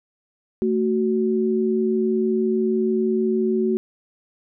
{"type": "tone pair together", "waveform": "sine", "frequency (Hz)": [222.9, 372.2], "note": ["A3", "F#4"], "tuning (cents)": [23, 10], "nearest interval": "major sixth", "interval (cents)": 887, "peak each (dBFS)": [-21, -20], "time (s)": [0.62, 3.77], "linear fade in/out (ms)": 0, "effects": []}